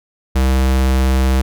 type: tone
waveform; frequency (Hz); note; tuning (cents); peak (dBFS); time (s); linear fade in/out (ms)
square; 65.41; C2; 0; -12; 0.35-1.42; 10
effects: none